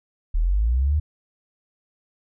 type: linear sweep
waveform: sine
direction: up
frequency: 36 to 78.2 Hz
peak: -17 dBFS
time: 0.34-1 s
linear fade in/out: 10 ms
effects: none